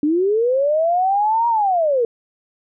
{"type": "linear two-way sweep", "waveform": "sine", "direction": "up then down", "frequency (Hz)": [285.8, 951, 449.6], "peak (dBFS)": -14, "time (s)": [0.03, 2.05], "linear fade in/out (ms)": 2, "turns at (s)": 1.48, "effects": []}